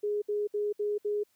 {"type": "tone bursts", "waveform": "sine", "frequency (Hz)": 415.3, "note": "G#4", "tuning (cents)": 0, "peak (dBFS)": -27, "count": 5, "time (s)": [0.03, 1.236], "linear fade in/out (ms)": 10, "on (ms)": 190, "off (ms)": 64, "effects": ["white hiss -71 dBFS RMS until 1.35 s"]}